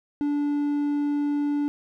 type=tone; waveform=triangle; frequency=290.4 Hz; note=D4; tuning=19 cents flat; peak=-20 dBFS; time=0.21-1.68 s; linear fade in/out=0 ms; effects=none